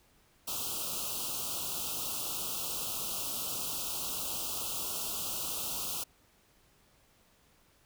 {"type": "band-stop noise", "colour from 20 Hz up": "white", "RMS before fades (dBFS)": -36, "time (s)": [0.47, 6.04], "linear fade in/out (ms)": 10, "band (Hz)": [1400, 2600], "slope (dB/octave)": 96, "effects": ["pink hiss -66 dBFS RMS until 7.85 s"]}